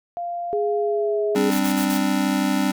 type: tone with pitch glide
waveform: sine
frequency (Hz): 695 to 648.5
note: F5 to E5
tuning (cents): -9 to -28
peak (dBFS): -25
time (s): 0.17-1.35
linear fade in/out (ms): 0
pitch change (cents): -119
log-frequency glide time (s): 0.78-1.24
type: tone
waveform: sine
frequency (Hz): 415.3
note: G#4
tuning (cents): 0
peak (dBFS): -20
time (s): 0.53-1.5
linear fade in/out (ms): 0
type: chord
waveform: square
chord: G suspended fourth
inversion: none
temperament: just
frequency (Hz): 196 / 261.3 / 294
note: G3 / C4 / D4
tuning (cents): 0 / -2 / +2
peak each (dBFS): -24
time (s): 1.35-2.72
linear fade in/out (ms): 10
type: noise bursts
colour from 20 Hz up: white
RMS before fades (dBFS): -31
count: 4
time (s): 1.51-1.981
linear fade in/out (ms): 10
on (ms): 87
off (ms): 41
effects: none